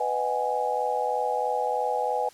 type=chord; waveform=sine; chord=G# minor seventh; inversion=first; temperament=just; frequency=498.4 / 623 / 747.5 / 830.6 Hz; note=B4 / D#5 / F#5 / G#5; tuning=+16 / +2 / +17 / 0 cents; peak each=-29 / -32 / -31 / -27 dBFS; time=0-2.29 s; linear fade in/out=5 ms; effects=white hiss -53 dBFS RMS until 2.33 s + low-pass 10000 Hz 12 dB/octave